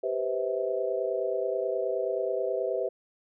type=chord; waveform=sine; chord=C major seventh; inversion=second; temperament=equal with one note detuned; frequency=392 / 493.9 / 523.3 / 647.6 Hz; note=G4 / B4 / C5 / E5; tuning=0 / 0 / 0 / -31 cents; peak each=-32 dBFS; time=0.03-2.89 s; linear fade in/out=10 ms; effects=none